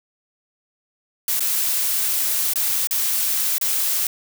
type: noise with dropouts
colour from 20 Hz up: blue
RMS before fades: -21 dBFS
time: 1.28-4.07 s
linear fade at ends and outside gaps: 2 ms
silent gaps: 1.395-1.405 / 2.536-2.557 / 2.872-2.909 / 3.582-3.612 s
effects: none